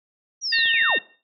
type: linear sweep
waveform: sine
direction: down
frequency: 5920 to 117.7 Hz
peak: -23 dBFS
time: 0.41-0.99 s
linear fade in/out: 50 ms
type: harmonic tone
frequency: 917 Hz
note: A#5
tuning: 29 cents flat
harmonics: 2 / 3 / 4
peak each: -20 / -24 / -26 dBFS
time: 0.52-0.99 s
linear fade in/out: 10 ms
type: clicks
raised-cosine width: 1 ms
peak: -30 dBFS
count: 5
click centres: 0.587 / 0.657 / 0.742 / 0.823 / 0.897 s
effects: noise-tail reverb RT60 0.4 s tail -18 dB re dry